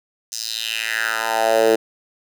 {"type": "tone with high-pass filter sweep", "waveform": "10% pulse", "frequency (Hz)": 112.3, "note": "A2", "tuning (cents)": 36, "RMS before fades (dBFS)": -20, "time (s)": [0.32, 1.76], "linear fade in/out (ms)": 10, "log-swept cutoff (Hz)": [6000, 390], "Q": 3.4, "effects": []}